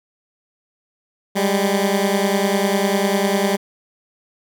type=beating tone pair; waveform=15% pulse; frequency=195.3 / 205.3 Hz; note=G3 / G#3; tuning=-6 / -20 cents; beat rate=10 Hz; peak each=-12 / -14 dBFS; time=1.35-3.57 s; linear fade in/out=20 ms; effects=none